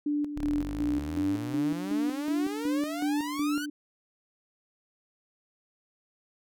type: tone with tremolo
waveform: sine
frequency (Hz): 293.7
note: D4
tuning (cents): 0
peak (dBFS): -25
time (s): 0.06-3.7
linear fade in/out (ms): 5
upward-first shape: square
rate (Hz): 2.7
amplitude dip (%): 60
type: exponential sweep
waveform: sawtooth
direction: up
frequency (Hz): 33.5 to 1544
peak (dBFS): -31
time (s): 0.36-3.66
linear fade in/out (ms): 10
effects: none